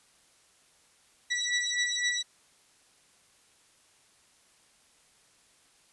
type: beating tone pair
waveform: 20% pulse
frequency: 1950 / 1953.9 Hz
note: B6 / B6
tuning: -23 / -19 cents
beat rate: 3.9 Hz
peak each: -25 dBFS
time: 1.3-2.23 s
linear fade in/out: 20 ms
effects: white hiss -63 dBFS RMS until 5.92 s + resampled to 24000 Hz